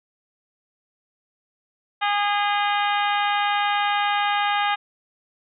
harmonic tone with a mistuned harmonic, 409.7 Hz, G#4, 24 cents flat, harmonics 2 / 3 / 4 / 5 / 6 / 7 / 8 / 9, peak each -22 / -26 / -28 / -30 / -32 / -33 / -34 / -35 dBFS, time 2.01-4.76 s, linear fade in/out 20 ms, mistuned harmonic 8, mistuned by -63 cents, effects none

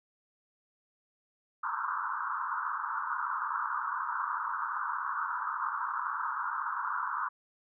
pink band-pass noise, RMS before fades -34 dBFS, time 1.63-7.29 s, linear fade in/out 10 ms, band 930 to 1500 Hz, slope 96 dB/octave, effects none

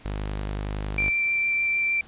sawtooth tone, 50.9 Hz, G#1, 34 cents flat, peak -24 dBFS, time 0.05-1.1 s, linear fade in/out 5 ms
sine tone with vibrato, 2349 Hz, D7, in tune, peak -21 dBFS, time 0.98-2.01 s, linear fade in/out 2 ms, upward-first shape triangle, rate 6.6 Hz, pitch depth 8 cents each way
effects pink hiss -50 dBFS RMS until 2.07 s + resampled to 8000 Hz

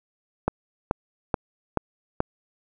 click train, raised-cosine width 1 ms, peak -7 dBFS, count 5, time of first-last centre 0.48-2.204 s, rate 2.32 Hz, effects none

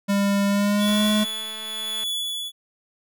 square tone with pitch glide, 200 to 211.9 Hz, G3 to G#3, +35 to +35 cents, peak -19 dBFS, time 0.08-1.25 s, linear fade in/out 20 ms, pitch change +100 cents, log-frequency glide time 0.47-1.09 s
45% pulse tone with tremolo, 3419 Hz, G#7, 50 cents sharp, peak -24 dBFS, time 0.78-2.52 s, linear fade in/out 50 ms, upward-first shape triangle, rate 0.94 Hz, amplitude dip 65%
click train, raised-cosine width 0.3 ms, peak -24 dBFS, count 253, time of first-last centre 0.88-2.036 s, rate 218 Hz
effects none

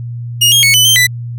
sawtooth tone with pitch steps, 2861 / 3250 / 2210 / 3000 / 3129 / 1986 Hz, F7 / G#7 / C#7 / F#7 / G7 / B6, +41 / -38 / -6 / +23 / -4 / +9 cents, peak -3 dBFS, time 0.41-1.07 s, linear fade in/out 10 ms, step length 110 ms, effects added 119 Hz sine -20 dBFS peak until 1.38 s

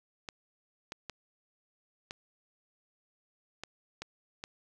clicks, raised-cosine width 0.2 ms, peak -22 dBFS, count 7, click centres 0.288 / 0.921 / 1.097 / 2.109 / 3.636 / 4.02 / 4.439 s, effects none

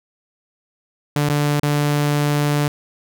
sawtooth tone with dropouts, 146.5 Hz, D3, 4 cents flat, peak -12 dBFS, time 1.16-2.68 s, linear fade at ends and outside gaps 2 ms, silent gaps 1.288-1.298 / 1.598-1.631 s, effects none

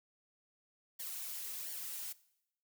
blue noise with flanger, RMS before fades -43 dBFS, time 0.99-2.13 s, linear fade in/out 10 ms, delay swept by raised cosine 0.77 to 4.47 ms, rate 1.4 Hz, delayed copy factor -0.8, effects noise-tail reverb RT60 0.8 s tail -20 dB re dry

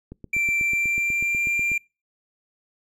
click train, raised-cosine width 3 ms, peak -24 dBFS, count 14, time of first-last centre 0.12-1.717 s, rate 8.14 Hz
triangle tone with pitch glide, 2349 to 2379 Hz, D7 to D7, 0 to +22 cents, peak -19 dBFS, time 0.33-1.78 s, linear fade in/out 5 ms, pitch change +22 cents, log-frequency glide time 0.61-1.48 s
effects noise-tail reverb RT60 0.3 s tail -26 dB re dry

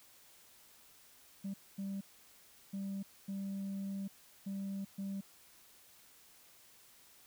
sine tone bursts at uneven times, 196 Hz, G3, in tune, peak -35 dBFS, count 6, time 1.44-1.54 / 1.78-2.01 / 2.73-3.03 / 3.28-4.08 / 4.46-4.85 / 4.98-5.21 s, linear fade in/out 10 ms, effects tanh soft clip ceiling -36 dBFS + white hiss -62 dBFS RMS until 7.26 s

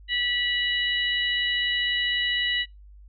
harmonic tone, 976 Hz, B5, 21 cents flat, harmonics 2 / 3 / 4, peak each -26 / -26 / -30 dBFS, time 0.08-2.66 s, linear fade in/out 50 ms, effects noise-tail reverb RT60 0.2 s tail -26 dB re dry + added 50 Hz sine -45 dBFS peak until 3.08 s

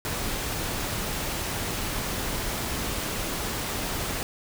pink noise, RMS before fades -30 dBFS, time 0.05-4.23 s, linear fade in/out 0 ms, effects none

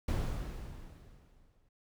brown noise with exponential decay, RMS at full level -30 dBFS, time 0.08-1.69 s, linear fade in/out 5 ms, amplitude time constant 350 ms, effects none

